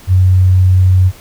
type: tone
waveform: sine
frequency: 92.5 Hz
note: F#2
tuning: in tune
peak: -5 dBFS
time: 0.07-1.12 s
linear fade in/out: 50 ms
effects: pink hiss -39 dBFS RMS until 1.2 s